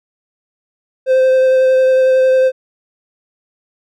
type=tone with vibrato; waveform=triangle; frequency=520 Hz; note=C5; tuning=11 cents flat; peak=-6 dBFS; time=1.06-2.52 s; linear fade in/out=50 ms; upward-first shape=sine; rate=11 Hz; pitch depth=11 cents each way; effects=none

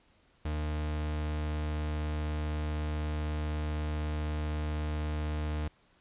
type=tone; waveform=40% pulse; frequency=76 Hz; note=D#2; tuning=40 cents flat; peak=-30 dBFS; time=0.45-5.68 s; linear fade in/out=5 ms; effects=pink hiss -66 dBFS RMS until 6 s + resampled to 8000 Hz

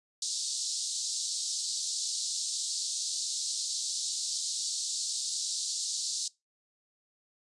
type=band-pass noise; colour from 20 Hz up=pink; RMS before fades=-34 dBFS; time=0.22-6.28 s; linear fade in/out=2 ms; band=4000 to 8600 Hz; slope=48 dB/octave; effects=noise-tail reverb RT60 0.2 s tail -21 dB re dry + resampled to 24000 Hz

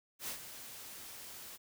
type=noise with ADSR envelope; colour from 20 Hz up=white; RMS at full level=-39 dBFS; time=0.19-1.58 s; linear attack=88 ms; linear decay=100 ms; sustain=-10 dB; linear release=33 ms; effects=none

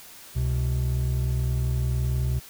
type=tone pair together; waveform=triangle; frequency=67 / 126.48 Hz; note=C2 / B2; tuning=+42 / +42 cents; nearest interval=major seventh; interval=1100 cents; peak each=-23 dBFS; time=0.35-2.4 s; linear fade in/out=20 ms; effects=white hiss -46 dBFS RMS until 2.49 s

